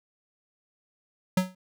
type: tone with exponential decay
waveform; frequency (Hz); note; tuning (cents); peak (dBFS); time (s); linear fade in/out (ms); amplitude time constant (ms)
square; 185; F#3; 0; -18; 1.37-1.55; 5; 38
effects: none